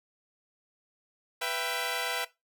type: chord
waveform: 10% pulse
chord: E minor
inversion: second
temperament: equal with one note detuned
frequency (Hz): 493.9 / 668.1 / 784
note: B4 / E5 / G5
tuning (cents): 0 / +23 / 0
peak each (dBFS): -26 / -26 / -27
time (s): 1.41-2.25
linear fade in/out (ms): 10
effects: noise-tail reverb RT60 0.2 s tail -17 dB re dry